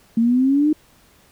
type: exponential sweep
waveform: sine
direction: up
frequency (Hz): 224.6 to 311.1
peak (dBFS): -13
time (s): 0.17-0.73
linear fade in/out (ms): 5
effects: pink hiss -54 dBFS RMS until 1.31 s